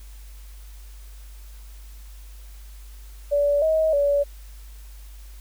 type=tone with pitch steps; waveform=sine; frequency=576 / 634 / 571 Hz; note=D5 / D#5 / D5; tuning=-34 / +32 / -49 cents; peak=-17 dBFS; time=3.31-4.24 s; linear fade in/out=20 ms; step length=310 ms; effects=added 50 Hz sine -39 dBFS peak until 5.4 s + white hiss -53 dBFS RMS until 5.4 s